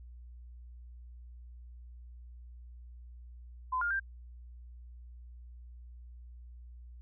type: tone with pitch steps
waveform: sine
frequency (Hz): 1020 / 1412 / 1581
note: C6 / F6 / G6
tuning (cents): -44 / +19 / +14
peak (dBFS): -29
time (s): 3.72-3.999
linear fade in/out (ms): 10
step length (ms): 93
effects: added 60 Hz sine -47 dBFS peak until 7.01 s